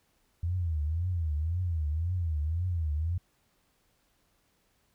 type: tone with vibrato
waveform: sine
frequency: 82.3 Hz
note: E2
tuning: 2 cents flat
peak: -27 dBFS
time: 0.43-3.18 s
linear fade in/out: 5 ms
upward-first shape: triangle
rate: 1.9 Hz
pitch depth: 210 cents each way
effects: pink hiss -71 dBFS RMS until 4.94 s